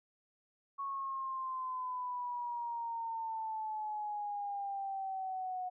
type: exponential sweep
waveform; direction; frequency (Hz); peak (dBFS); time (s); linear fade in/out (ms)
sine; down; 1108.7 to 730; -36; 0.78-5.7; 20
effects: none